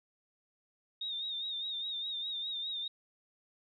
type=tone with vibrato; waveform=sine; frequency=3695 Hz; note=A#7; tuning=16 cents flat; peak=-35 dBFS; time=1.01-2.88 s; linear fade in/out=5 ms; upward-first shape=sine; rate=4.9 Hz; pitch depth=64 cents each way; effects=none